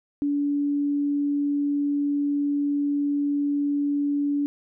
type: tone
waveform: sine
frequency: 287.2 Hz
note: D4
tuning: 39 cents flat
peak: -21 dBFS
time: 0.22-4.46 s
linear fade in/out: 0 ms
effects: none